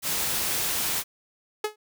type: noise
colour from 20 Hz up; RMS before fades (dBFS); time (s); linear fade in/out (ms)
white; -27; 0.02-1.04; 50
type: tone with exponential decay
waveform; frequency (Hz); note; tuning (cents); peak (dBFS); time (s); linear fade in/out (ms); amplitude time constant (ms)
sawtooth; 425; G#4; +40; -18; 1.64-1.76; 5; 25
effects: none